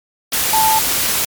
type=tone in noise; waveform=sine; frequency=880 Hz; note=A5; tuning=in tune; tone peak=-12 dBFS; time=0.53-0.79 s; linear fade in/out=5 ms; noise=white; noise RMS=-17 dBFS; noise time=0.32-1.25 s; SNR=+2 dB; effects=MP3 96 kbps